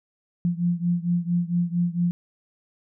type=beating tone pair; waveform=sine; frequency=172.3 / 176.7 Hz; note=F3 / F3; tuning=-23 / +21 cents; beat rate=4.4 Hz; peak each=-23 / -25 dBFS; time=0.45-2.11 s; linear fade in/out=0 ms; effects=none